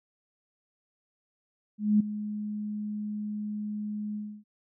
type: tone with ADSR envelope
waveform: sine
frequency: 210 Hz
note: G#3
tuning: 19 cents sharp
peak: -17 dBFS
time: 1.78-4.44 s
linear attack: 220 ms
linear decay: 8 ms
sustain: -14 dB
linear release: 290 ms
effects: none